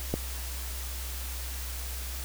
click, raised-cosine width 2 ms, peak -13 dBFS, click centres 0.14 s, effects added 63 Hz sine -35 dBFS peak until 2.24 s + white hiss -40 dBFS RMS until 2.24 s

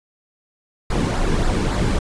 brown noise with flanger, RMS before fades -19 dBFS, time 0.9-1.99 s, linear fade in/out 5 ms, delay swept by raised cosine 0.32 to 1.62 ms, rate 3.6 Hz, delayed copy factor -0.5, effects resampled to 22050 Hz

